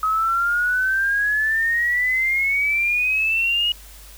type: exponential sweep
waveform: sine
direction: up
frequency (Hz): 1268 to 2900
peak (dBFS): -17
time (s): 0.03-3.72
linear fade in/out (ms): 2
effects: added 50 Hz sine -42 dBFS peak until 4.17 s + white hiss -45 dBFS RMS until 4.17 s